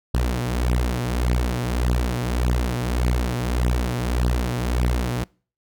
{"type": "beating tone pair", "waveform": "sawtooth", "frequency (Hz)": [60, 61.7], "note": ["B1", "B1"], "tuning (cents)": [-49, -1], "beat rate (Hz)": 1.7, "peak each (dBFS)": -19, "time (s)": [0.14, 5.24], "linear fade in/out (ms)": 5, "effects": ["noise-tail reverb RT60 0.4 s tail -26 dB re dry"]}